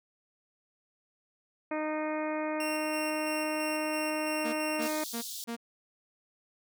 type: harmonic tone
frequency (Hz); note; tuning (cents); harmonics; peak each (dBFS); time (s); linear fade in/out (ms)
308; D#4; -17; 1 / 2 / 3 / 4 / 5 / 6 / 7 / 8; -34 / -34 / -39 / -42 / -46 / -45 / -45 / -46; 1.71-5.04; 5
type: tone with tremolo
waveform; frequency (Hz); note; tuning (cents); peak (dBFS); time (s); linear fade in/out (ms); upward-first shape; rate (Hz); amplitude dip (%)
sawtooth; 2745; F7; -31; -32; 2.6-4.88; 2; square; 3; 30
type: tone bursts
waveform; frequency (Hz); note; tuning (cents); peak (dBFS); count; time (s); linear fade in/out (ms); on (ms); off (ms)
sawtooth; 233.1; A#3; 0; -30; 4; 4.44-5.566; 20; 94; 250
type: high-pass noise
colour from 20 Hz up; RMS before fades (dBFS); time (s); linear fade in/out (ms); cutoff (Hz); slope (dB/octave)
pink; -40; 4.82-5.44; 0; 3500; 48
effects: none